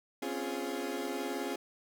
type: chord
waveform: 30% pulse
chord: Db major seventh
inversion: third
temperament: equal with one note detuned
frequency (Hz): 258 / 277.2 / 349.2 / 415.3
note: C4 / Db4 / F4 / Ab4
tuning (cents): -24 / 0 / 0 / 0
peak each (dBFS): -39 / -37 / -37 / -37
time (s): 0.22-1.56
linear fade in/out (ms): 5
effects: none